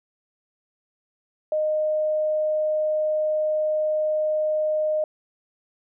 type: tone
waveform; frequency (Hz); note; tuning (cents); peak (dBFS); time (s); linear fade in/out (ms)
sine; 616; D#5; -17; -20; 1.52-5.04; 2
effects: none